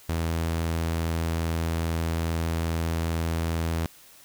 sawtooth tone, 82.41 Hz, E2, in tune, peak -21 dBFS, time 0.09-3.86 s, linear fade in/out 0 ms, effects white hiss -52 dBFS RMS until 4.24 s

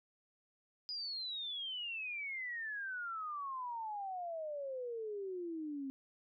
sine exponential sweep, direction down, 4978 to 265 Hz, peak -39 dBFS, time 0.89-5.9 s, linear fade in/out 0 ms, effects none

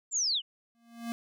sine linear sweep, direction down, 7459 to 2800 Hz, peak -26 dBFS, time 0.11-0.42 s, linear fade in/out 50 ms
square tone with exponential growth, 233.1 Hz, A#3, in tune, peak -31 dBFS, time 0.75-1.12 s, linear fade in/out 0 ms, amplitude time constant 80 ms
effects none

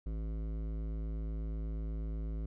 triangle tone with hard clipping, 54.1 Hz, A1, 29 cents flat, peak -37 dBFS, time 0.06-2.46 s, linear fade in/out 5 ms, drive 18 dB, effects none

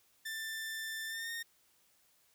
sawtooth tone with pitch glide, 1777 to 1840.7 Hz, A6 to A#6, +17 to -22 cents, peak -35 dBFS, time 0.25-1.43 s, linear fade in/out 10 ms, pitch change +61 cents, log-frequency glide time 1.07-1.31 s, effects white hiss -70 dBFS RMS until 2.34 s

